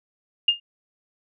sine tone with exponential decay, 2825 Hz, F7, 19 cents sharp, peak -11 dBFS, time 0.48-0.6 s, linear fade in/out 5 ms, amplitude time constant 26 ms, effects none

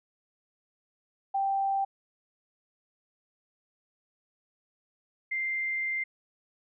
sine tone pair in turn, 784 / 2093 Hz, G5 / C7, 0 / 0 cents, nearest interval octave + perfect fourth, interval 1700 cents, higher second, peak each -25 / -28 dBFS, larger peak first, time 1.34-1.85 / 5.31-6.04 s, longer second, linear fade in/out 10 ms, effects none

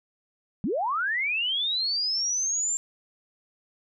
sine linear sweep, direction up, 164.81 to 7400 Hz, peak -24 dBFS, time 0.64-2.77 s, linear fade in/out 0 ms, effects none

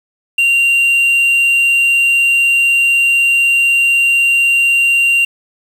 triangle tone with quantisation, 2768 Hz, F7, 16 cents flat, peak -7 dBFS, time 0.38-5.25 s, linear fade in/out 5 ms, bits 6, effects none

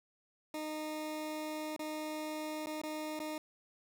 20% pulse tone with dropouts, 307.9 Hz, D#4, 18 cents flat, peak -33 dBFS, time 0.54-3.38 s, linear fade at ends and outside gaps 2 ms, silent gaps 1.764-1.793 / 2.66-2.669 / 2.816-2.835 / 3.192-3.2 s, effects none

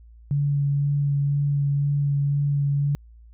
sine tone with vibrato, 142.5 Hz, C#3, 48 cents sharp, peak -19 dBFS, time 0.31-2.95 s, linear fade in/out 0 ms, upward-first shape sine, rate 2 Hz, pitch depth 12 cents each way, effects added 57 Hz sine -45 dBFS peak until 3.33 s

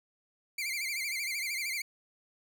sawtooth tone with vibrato, 2217 Hz, C#7, in tune, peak -29 dBFS, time 0.58-1.82 s, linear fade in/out 5 ms, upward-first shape sine, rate 13 Hz, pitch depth 130 cents each way, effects none

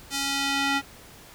square tone with band-pass filter sweep, 277.2 Hz, C#4, in tune, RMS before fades -26 dBFS, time 0.1-0.82 s, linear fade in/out 50 ms, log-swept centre 6200 to 2000 Hz, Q 0.79, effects pink hiss -48 dBFS RMS until 1.34 s

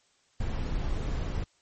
brown noise, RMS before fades -30 dBFS, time 0.4-1.44 s, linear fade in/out 5 ms, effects white hiss -67 dBFS RMS until 1.61 s + MP3 32 kbps

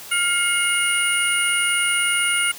sine tone cluster, 1402 / 2162 / 2850 / 9480 Hz, F6 / C#7 / F7 / D9, +6 / -44 / +34 / +15 cents, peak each -23 dBFS, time 0.11-2.52 s, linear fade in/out 10 ms, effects white hiss -38 dBFS RMS until 2.58 s + high-pass 80 Hz 12 dB/octave

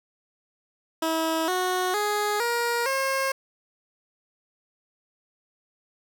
15% pulse tone with pitch steps, 323.1 / 366.9 / 416.6 / 473 / 537.1 Hz, E4 / F#4 / G#4 / A#4 / C5, -35 / -15 / +5 / +25 / +45 cents, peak -17 dBFS, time 1.02-3.32 s, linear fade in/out 5 ms, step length 460 ms, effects none

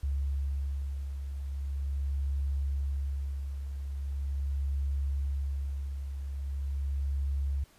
sine beating tone pair, 69.3 / 69.71 Hz, C#2 / C#2, 0 / +10 cents, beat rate 0.41 Hz, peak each -30 / -39 dBFS, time 0.03-7.64 s, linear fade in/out 5 ms, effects pink hiss -61 dBFS RMS until 7.78 s + resampled to 32000 Hz

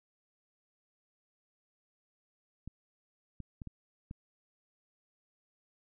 clicks, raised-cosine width 5 ms, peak -30 dBFS, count 5, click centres 2.676 / 3.403 / 3.618 / 3.673 / 4.111 s, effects none

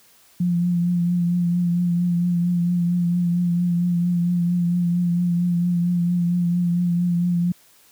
sine tone with vibrato, 174.61 Hz, F3, in tune, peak -17 dBFS, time 0.4-7.52 s, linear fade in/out 5 ms, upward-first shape triangle, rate 4.4 Hz, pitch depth 33 cents each way, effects white hiss -54 dBFS RMS until 7.91 s + high-pass 60 Hz 12 dB/octave

